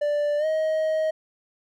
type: tone with pitch glide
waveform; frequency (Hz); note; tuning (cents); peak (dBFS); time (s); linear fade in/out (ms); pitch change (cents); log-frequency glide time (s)
triangle; 587.3 to 629.5; D5 to D#5; 0 to +20; -19; 0.01-1.11; 10; +120; 0.38-0.46
effects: none